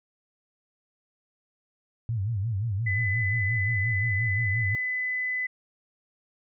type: tone with vibrato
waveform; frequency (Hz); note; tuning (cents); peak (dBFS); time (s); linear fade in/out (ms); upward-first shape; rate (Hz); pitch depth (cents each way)
sine; 106.1; G#2; +38; -25; 2.09-4.75; 0; sine; 5.7; 200
type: tone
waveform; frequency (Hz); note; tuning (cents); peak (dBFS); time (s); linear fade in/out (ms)
sine; 2007; B6; +27; -26; 2.86-5.47; 10
effects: none